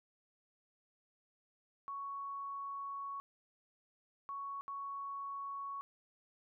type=tone bursts at uneven times; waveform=sine; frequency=1113 Hz; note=C#6; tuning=7 cents sharp; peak=-40 dBFS; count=3; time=1.88-3.2 / 4.29-4.61 / 4.68-5.81 s; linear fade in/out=0 ms; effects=none